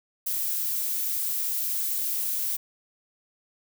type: noise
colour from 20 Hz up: violet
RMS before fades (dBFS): -28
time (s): 0.26-2.57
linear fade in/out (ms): 10
effects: none